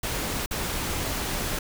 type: noise with dropouts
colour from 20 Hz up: pink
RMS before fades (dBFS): -29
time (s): 0.03-1.59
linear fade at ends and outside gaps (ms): 5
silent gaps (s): 0.461-0.509
effects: none